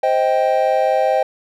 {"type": "chord", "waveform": "triangle", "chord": "C minor", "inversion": "none", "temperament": "just", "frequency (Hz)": [523.3, 627.9, 784.9], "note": ["C5", "Eb5", "G5"], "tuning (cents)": [0, 16, 2], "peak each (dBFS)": -16, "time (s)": [0.03, 1.23], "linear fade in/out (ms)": 5, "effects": []}